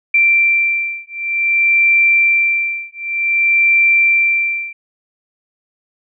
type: beating tone pair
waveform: sine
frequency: 2353 / 2353.54 Hz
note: D7 / D7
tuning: +3 / +3 cents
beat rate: 0.54 Hz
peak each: -14 dBFS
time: 0.14-4.73 s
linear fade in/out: 5 ms
effects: none